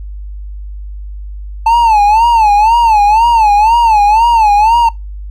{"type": "tone with vibrato", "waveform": "triangle", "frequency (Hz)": 880, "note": "A5", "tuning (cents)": 0, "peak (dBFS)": -3, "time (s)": [1.66, 4.89], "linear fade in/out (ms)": 5, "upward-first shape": "sine", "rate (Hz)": 2, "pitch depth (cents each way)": 130, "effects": ["noise-tail reverb RT60 0.2 s tail -22 dB re dry", "added 50 Hz sine -22 dBFS peak until 5.3 s"]}